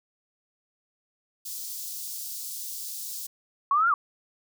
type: high-pass noise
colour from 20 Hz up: white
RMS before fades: -36 dBFS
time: 1.45-3.27 s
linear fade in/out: 10 ms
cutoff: 4400 Hz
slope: 24 dB/octave
type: linear two-way sweep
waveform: sine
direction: up then down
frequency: 1086 to 1433 to 1086 Hz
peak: -19 dBFS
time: 3.71-3.94 s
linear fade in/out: 2 ms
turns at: 3.89 s
effects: none